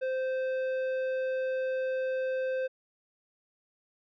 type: tone with tanh clipping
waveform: sine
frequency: 520 Hz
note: C5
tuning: 11 cents flat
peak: -30 dBFS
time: 0.01-2.68 s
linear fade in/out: 20 ms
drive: 10 dB
effects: none